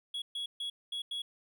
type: tone bursts at uneven times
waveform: triangle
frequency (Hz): 3344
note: G#7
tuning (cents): +11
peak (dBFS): -33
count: 5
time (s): 0.14-0.22 / 0.35-0.46 / 0.6-0.7 / 0.92-1.02 / 1.11-1.22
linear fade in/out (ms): 5
effects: none